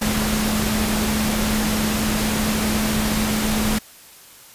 sine tone in noise, 214.9 Hz, A3, 41 cents flat, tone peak -21 dBFS, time 0.01-3.79 s, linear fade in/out 10 ms, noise pink, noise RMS -23 dBFS, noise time 0.01-3.79 s, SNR -1 dB, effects white hiss -45 dBFS RMS until 4.54 s + resampled to 32000 Hz

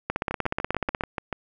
two click trains, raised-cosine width 0.5 ms, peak -10 / -13 dBFS, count 16 / 8, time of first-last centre 0.1-1.009 / 0.31-1.327 s, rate 16.5 / 6.88 Hz, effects none

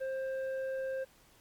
square tone with low-pass filter, 529 Hz, C5, 19 cents sharp, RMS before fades -36 dBFS, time 0-1.05 s, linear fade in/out 20 ms, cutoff 1100 Hz, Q 9.4, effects pink hiss -63 dBFS RMS until 1.4 s + MP3 96 kbps

